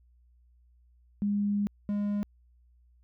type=tone pair in turn; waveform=sine / triangle; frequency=204.1 / 205 Hz; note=G#3 / G#3; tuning=-30 / -22 cents; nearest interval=unison; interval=8 cents; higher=second; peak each=-25 dBFS; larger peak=neither; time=1.22-1.67 / 1.89-2.23 s; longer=first; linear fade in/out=0 ms; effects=added 60 Hz sine -59 dBFS peak until 3.03 s